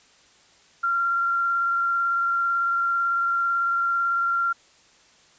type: tone with vibrato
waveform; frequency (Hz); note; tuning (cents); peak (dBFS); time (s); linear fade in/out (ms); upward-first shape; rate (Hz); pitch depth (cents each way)
sine; 1378; F6; -24; -20; 0.83-4.53; 10; triangle; 18; 12
effects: white hiss -56 dBFS RMS until 5.38 s + resampled to 16000 Hz